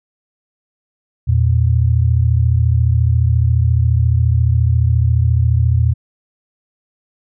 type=tone pair together; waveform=sine; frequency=82.94 / 117.3 Hz; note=E2 / A#2; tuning=+11 / +11 cents; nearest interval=tritone; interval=600 cents; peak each=-13 dBFS; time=1.27-5.94 s; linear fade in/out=20 ms; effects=none